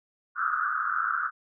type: band-pass noise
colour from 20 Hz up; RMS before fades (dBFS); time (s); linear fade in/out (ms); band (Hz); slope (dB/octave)
white; -28; 0.35-1.31; 50; 1200 to 1500; 96
effects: none